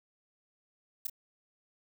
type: noise with echo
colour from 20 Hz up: violet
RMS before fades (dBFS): -33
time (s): 1.05-1.07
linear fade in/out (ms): 5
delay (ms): 28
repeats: 1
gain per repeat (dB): -7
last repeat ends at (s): 1.098
effects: none